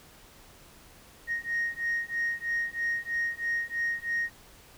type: beating tone pair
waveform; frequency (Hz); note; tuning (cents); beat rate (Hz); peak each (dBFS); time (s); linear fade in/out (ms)
sine; 1864.7 / 1867.8; A#6 / A#6; 0 / +3; 3.1; -30; 1.27-4.3; 50
effects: tanh soft clip ceiling -23 dBFS + pink hiss -54 dBFS RMS until 4.77 s